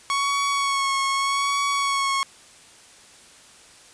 sawtooth tone with vibrato, 1108.7 Hz, C#6, in tune, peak -17 dBFS, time 0.1-2.23 s, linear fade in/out 0 ms, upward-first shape sine, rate 0.82 Hz, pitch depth 25 cents each way, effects white hiss -49 dBFS RMS until 3.93 s + resampled to 22050 Hz

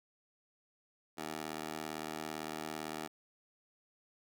15% pulse tone with high-pass filter, 77.78 Hz, D#2, in tune, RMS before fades -42 dBFS, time 1.17-3.08 s, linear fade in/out 20 ms, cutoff 400 Hz, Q 0.95, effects none

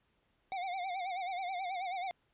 square tone with vibrato, 740 Hz, F#5, in tune, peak -36 dBFS, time 0.52-2.11 s, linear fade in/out 0 ms, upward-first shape sine, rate 9.3 Hz, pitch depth 99 cents each way, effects pink hiss -75 dBFS RMS until 2.33 s + resampled to 8000 Hz

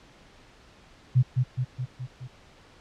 sine tone with echo, 126.8 Hz, B2, 46 cents sharp, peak -15 dBFS, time 1.15-1.23 s, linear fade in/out 20 ms, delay 210 ms, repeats 5, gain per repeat -4 dB, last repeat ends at 2.28 s, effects pink hiss -54 dBFS RMS until 2.8 s + low-pass 5000 Hz 12 dB/octave

